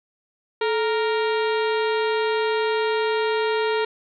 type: harmonic tone with a mistuned harmonic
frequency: 466.2 Hz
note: A#4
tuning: in tune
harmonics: 1 / 2 / 3 / 4 / 5 / 6 / 7 / 8 / 9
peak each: -21 / -27 / -31 / -33 / -35 / -37 / -38 / -39 / -40 dBFS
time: 0.61-3.85 s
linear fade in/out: 5 ms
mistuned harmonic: 1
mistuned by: -120 cents
effects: none